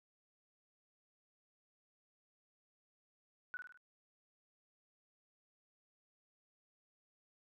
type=tone with echo; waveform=sine; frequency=1479 Hz; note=F#6; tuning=1 cent flat; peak=-40 dBFS; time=3.54-3.57 s; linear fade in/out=0 ms; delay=51 ms; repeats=4; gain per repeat=-5 dB; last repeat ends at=3.774 s; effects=none